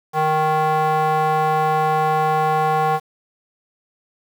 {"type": "tone with band-pass filter", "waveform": "square", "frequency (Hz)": 155.56, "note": "D#3", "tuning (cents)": 0, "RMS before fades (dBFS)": -18, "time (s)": [0.13, 3], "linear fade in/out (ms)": 50, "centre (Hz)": 870, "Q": 2.8, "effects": ["7-bit"]}